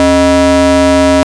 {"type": "ring-modulated tone", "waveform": "square", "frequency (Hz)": 174.5, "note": "F3", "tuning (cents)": -1, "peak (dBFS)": -3, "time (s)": [0, 1.23], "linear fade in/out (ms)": 0, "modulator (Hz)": 446, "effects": ["resampled to 22050 Hz"]}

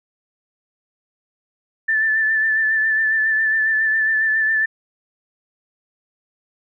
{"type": "tone with vibrato", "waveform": "sine", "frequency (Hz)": 1760, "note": "A6", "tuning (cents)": 0, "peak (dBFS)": -15, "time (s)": [1.88, 4.66], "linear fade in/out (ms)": 10, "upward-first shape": "sine", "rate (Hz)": 7.3, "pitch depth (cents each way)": 28, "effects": []}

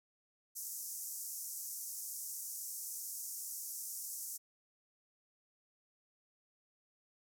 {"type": "band-pass noise", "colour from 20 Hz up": "white", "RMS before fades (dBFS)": -44, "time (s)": [0.55, 4.38], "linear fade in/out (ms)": 20, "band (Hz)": [5600, 15000], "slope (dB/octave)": 48, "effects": []}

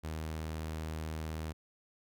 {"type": "tone", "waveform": "sawtooth", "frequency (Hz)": 78.9, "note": "D#2", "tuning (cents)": 25, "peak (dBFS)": -33, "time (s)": [0.03, 1.53], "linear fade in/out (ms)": 20, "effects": []}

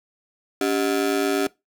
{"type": "ring-modulated tone", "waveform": "35% pulse", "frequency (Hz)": 338.5, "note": "E4", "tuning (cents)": 46, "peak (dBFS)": -15, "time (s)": [0.61, 1.47], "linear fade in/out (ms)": 2, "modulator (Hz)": 54.3, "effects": ["noise-tail reverb RT60 0.2 s tail -21 dB re dry"]}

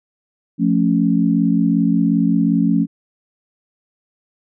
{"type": "chord", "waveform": "sine", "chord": "F augmented", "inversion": "none", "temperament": "equal", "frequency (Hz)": [174.61, 220, 277.2], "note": ["F3", "A3", "C#4"], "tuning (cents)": [0, 0, 0], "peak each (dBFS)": -17, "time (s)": [0.58, 2.87], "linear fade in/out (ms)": 50, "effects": []}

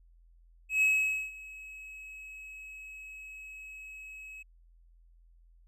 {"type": "tone with ADSR envelope", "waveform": "triangle", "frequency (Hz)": 2566, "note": "E7", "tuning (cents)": -47, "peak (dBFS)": -20, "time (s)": [0.69, 4.43], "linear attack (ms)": 130, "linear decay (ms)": 490, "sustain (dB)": -22, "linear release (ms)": 11, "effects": ["added 42 Hz sine -57 dBFS peak until 5.67 s"]}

